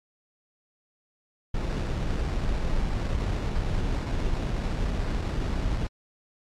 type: noise with sample-and-hold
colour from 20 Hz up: brown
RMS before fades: -27 dBFS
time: 1.54-5.87 s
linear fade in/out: 5 ms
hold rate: 3150 Hz
effects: low-pass 6000 Hz 12 dB/octave + AAC 64 kbps